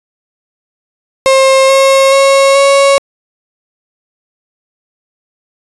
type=tone with pitch steps; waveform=35% pulse; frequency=533 / 539.8 / 546.7 / 553.7 Hz; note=C5 / C#5 / C#5 / C#5; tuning=+32 / -46 / -24 / -2 cents; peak=-3 dBFS; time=1.26-2.98 s; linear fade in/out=0 ms; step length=430 ms; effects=resampled to 24000 Hz